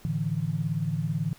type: chord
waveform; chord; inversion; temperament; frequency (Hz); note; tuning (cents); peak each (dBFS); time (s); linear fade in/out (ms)
sine; A suspended fourth; none; equal with one note detuned; 109.68 / 146.83 / 164.81; A2 / D3 / E3; -5 / 0 / 0; -33 / -29 / -29; 0.05-1.33; 0
effects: pink hiss -54 dBFS RMS until 1.38 s